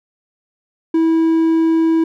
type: tone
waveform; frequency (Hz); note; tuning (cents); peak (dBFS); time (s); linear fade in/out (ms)
triangle; 325.6; E4; -21; -9; 0.94-2.04; 5
effects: none